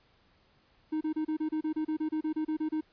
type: tone bursts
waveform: triangle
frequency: 311.1 Hz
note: D#4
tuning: in tune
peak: -26 dBFS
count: 16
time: 0.92-2.81 s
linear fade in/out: 10 ms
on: 90 ms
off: 30 ms
effects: pink hiss -66 dBFS RMS until 2.92 s + resampled to 11025 Hz